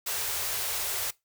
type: band-stop noise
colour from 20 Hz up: white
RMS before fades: -31 dBFS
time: 0.06-1.11 s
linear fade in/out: 10 ms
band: 140 to 370 Hz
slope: 96 dB/octave
effects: noise-tail reverb RT60 0.2 s tail -21 dB re dry